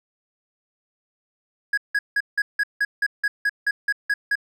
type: tone bursts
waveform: triangle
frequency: 1661.2 Hz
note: G#6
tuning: in tune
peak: -16 dBFS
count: 13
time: 1.73-4.355 s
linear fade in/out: 5 ms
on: 45 ms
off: 170 ms
effects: none